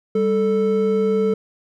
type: tone pair together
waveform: triangle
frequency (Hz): 197.7 / 440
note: G3 / A4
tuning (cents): +15 / 0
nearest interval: octave + major second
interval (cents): 1385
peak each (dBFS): -19 / -15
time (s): 0.15-1.34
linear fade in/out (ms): 5
effects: none